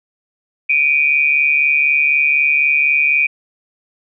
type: tone pair together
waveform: sine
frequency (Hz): 2326 / 2470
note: D7 / D#7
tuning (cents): -17 / -13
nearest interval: minor second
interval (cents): 104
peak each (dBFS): -15 / -13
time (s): 0.69-3.27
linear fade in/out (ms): 10
effects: none